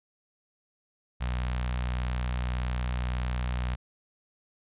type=tone with notch filter; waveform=sawtooth; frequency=61.74 Hz; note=B1; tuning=in tune; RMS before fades=-30 dBFS; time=1.2-3.76 s; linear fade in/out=20 ms; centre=350 Hz; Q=0.52; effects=resampled to 8000 Hz